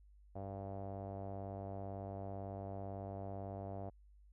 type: tone with low-pass filter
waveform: sawtooth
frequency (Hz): 98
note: G2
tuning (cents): 0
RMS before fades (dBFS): -45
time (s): 0.35-3.9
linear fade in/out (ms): 10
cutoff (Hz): 680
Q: 4.7
effects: added 50 Hz sine -60 dBFS peak until 4.32 s